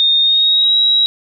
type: tone with pitch glide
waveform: sine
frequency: 3674 to 3854 Hz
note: A#7 to B7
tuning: -26 to -43 cents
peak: -9 dBFS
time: 0-1.06 s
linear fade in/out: 0 ms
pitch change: +83 cents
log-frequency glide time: 0.21-0.75 s
effects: none